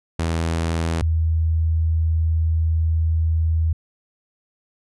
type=tone pair in turn; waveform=sawtooth / sine; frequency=82.41 / 80.76 Hz; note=E2 / E2; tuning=0 / -35 cents; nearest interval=unison; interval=35 cents; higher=first; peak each=-16 dBFS; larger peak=neither; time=0.19-1.02 / 1.02-3.73 s; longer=second; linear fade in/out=5 ms; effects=resampled to 24000 Hz